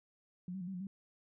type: tone with pitch steps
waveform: sine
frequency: 179.5 / 191.6 / 175.6 / 192.6 / 178.9 / 194.8 Hz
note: F3 / G3 / F3 / G3 / F3 / G3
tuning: +48 / -39 / +10 / -30 / +42 / -11 cents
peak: -39 dBFS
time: 0.48-0.87 s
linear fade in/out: 2 ms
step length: 65 ms
effects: none